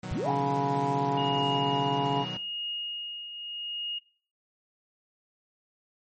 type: chord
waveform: sawtooth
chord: B major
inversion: none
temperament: equal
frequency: 123.47 / 155.56 / 185 Hz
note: B2 / D#3 / F#3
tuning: 0 / 0 / 0 cents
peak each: -37 / -36 / -33 dBFS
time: 0.03-2.37 s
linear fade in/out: 5 ms
type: linear sweep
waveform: sine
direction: up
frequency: 35 to 834 Hz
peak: -28 dBFS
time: 0.11-0.31 s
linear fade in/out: 0 ms
type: harmonic tone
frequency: 140 Hz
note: C#3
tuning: 18 cents sharp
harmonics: 1 / 2 / 3 / 5 / 6 / 7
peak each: -32 / -32 / -32 / -32 / -32 / -32 dBFS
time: 0.24-2.26 s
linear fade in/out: 50 ms
type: tone with tremolo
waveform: sine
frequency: 2860 Hz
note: F7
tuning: 41 cents sharp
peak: -30 dBFS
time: 1.17-3.99 s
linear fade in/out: 10 ms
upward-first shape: triangle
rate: 0.82 Hz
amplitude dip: 60%
effects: noise-tail reverb RT60 0.4 s tail -17 dB re dry + MP3 32 kbps